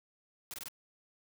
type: noise bursts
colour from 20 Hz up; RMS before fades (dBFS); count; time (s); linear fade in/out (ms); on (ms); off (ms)
white; -43; 4; 0.51-0.684; 0; 27; 22
effects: none